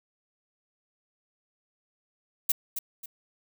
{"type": "noise with echo", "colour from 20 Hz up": "violet", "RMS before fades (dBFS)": -23, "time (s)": [2.49, 2.52], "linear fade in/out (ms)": 5, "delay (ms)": 270, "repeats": 2, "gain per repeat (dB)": -9, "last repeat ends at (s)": 3.06, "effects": []}